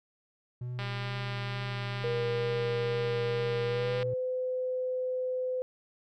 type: tone with vibrato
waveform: triangle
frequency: 122.2 Hz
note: B2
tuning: 18 cents flat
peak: -32 dBFS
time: 0.61-4.14 s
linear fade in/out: 5 ms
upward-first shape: triangle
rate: 2.2 Hz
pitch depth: 28 cents each way
type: click train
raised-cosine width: 0.3 ms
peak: -23 dBFS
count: 652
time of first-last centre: 0.79-4.029 s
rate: 201 Hz
type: tone with pitch glide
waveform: sine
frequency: 474.9 to 509 Hz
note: A#4 to C5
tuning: +32 to -48 cents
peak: -29 dBFS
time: 2.04-5.62 s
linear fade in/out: 0 ms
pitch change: +120 cents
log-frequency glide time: 3.62-4.13 s
effects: none